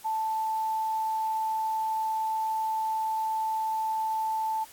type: tone with quantisation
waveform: sine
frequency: 880 Hz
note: A5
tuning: in tune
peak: -26 dBFS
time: 0.04-4.65 s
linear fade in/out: 20 ms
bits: 9
effects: white hiss -51 dBFS RMS until 4.72 s + AAC 64 kbps